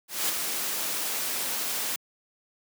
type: noise with ADSR envelope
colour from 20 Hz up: white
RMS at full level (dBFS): -25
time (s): 0.08-1.96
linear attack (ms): 210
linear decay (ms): 12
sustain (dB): -5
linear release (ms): 3
effects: high-pass 200 Hz 12 dB/octave